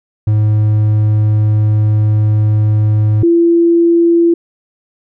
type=tone pair in turn; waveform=triangle / sine; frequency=106.7 / 338.8 Hz; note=G#2 / E4; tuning=+47 / +48 cents; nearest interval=octave + minor sixth; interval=2001 cents; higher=second; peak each=-6 dBFS; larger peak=neither; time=0.27-3.23 / 3.23-4.34 s; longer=first; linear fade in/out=5 ms; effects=none